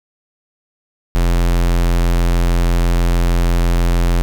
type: tone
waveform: square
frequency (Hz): 43.13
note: F1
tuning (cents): -21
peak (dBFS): -12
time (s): 1.15-4.22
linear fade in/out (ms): 0
effects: none